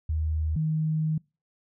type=tone pair in turn; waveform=sine; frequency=78.3 / 156.6 Hz; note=D#2 / D#3; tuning=+11 / +11 cents; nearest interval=octave; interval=1200 cents; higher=second; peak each=-24 / -23 dBFS; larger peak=second; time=0.09-0.56 / 0.56-1.18 s; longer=second; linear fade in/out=5 ms; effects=noise-tail reverb RT60 0.3 s tail -26 dB re dry